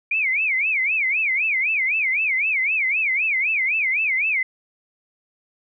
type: tone with vibrato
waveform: sine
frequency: 2321 Hz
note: D7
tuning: 21 cents flat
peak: -18 dBFS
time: 0.11-4.43 s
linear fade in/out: 5 ms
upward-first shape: sine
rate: 3.9 Hz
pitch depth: 230 cents each way
effects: none